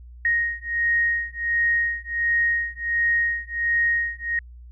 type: beating tone pair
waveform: sine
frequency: 1869 / 1870.4 Hz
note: A#6 / A#6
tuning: +4 / +5 cents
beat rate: 1.4 Hz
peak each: -23 dBFS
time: 0.25-4.39 s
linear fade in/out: 2 ms
effects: added 60 Hz sine -40 dBFS peak until 4.71 s